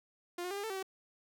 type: tone with pitch steps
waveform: sawtooth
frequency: 350.8 / 360.7 / 399.2 / 404.4 / 443.9 / 385.1 / 381.1 Hz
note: F4 / F#4 / G4 / G#4 / A4 / G4 / G4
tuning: +8 / -44 / +32 / -46 / +15 / -31 / -49 cents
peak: -33 dBFS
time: 0.38-0.828 s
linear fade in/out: 5 ms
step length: 64 ms
effects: none